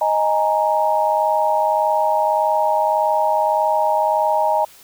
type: chord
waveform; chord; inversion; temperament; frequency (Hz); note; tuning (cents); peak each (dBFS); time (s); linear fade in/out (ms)
sine; D# suspended fourth; none; equal; 622.3 / 830.6 / 932.3; D#5 / G#5 / A#5; 0 / 0 / 0; -19; 0.01-4.65; 5
effects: white hiss -46 dBFS RMS until 4.83 s